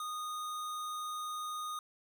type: tone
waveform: square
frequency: 1234 Hz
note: D#6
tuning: 15 cents flat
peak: -38 dBFS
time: 0-1.79 s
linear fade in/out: 2 ms
effects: none